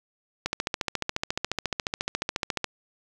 click train, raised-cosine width 0.2 ms, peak -9 dBFS, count 32, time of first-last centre 0.46-2.643 s, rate 14.2 Hz, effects 8-bit

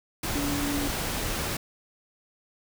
sine tone in noise, 286.2 Hz, D4, 45 cents flat, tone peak -28 dBFS, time 0.35-0.88 s, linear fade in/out 5 ms, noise pink, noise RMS -30 dBFS, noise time 0.23-1.57 s, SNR -1 dB, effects none

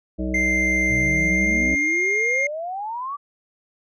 harmonic tone, 63.2 Hz, B1, 41 cents sharp, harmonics 1 / 3 / 5 / 7 / 9 / 10, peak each -27 / -28 / -27 / -38 / -36 / -35 dBFS, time 0.18-1.76 s, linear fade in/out 20 ms
triangle tone with pitch glide, 2093 to 2122 Hz, C7 to C7, 0 to +24 cents, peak -17 dBFS, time 0.34-2.47 s, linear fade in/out 5 ms, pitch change +24 cents, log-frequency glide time 1-1.96 s
sine exponential sweep, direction up, 115.3 to 1174.7 Hz, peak -26 dBFS, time 0.89-3.17 s, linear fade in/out 20 ms
effects resampled to 22050 Hz

